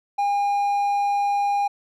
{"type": "tone", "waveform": "triangle", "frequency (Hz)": 810, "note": "G#5", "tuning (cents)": -43, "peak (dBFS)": -17, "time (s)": [0.18, 1.68], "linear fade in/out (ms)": 10, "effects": []}